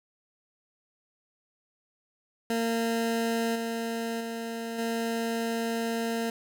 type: tone with level steps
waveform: 20% pulse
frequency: 229.3 Hz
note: A#3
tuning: 28 cents flat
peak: -21 / -25 / -28 / -23 dBFS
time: 2.5-6.3 s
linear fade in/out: 2 ms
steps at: 3.55 / 4.2 / 4.78 s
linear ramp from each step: 10 ms
effects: none